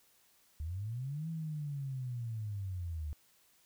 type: linear two-way sweep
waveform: sine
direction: up then down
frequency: 72.4 to 164.81 to 72.4 Hz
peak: -36 dBFS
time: 0.6-3.13 s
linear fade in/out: 0 ms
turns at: 1.29 s
effects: white hiss -68 dBFS RMS until 3.65 s